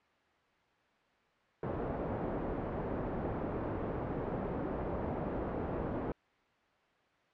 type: low-pass noise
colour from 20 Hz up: white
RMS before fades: -37 dBFS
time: 1.63-6.12 s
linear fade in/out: 2 ms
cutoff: 540 Hz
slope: 12 dB/octave
effects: white hiss -68 dBFS RMS until 7.33 s + low-pass 2000 Hz 12 dB/octave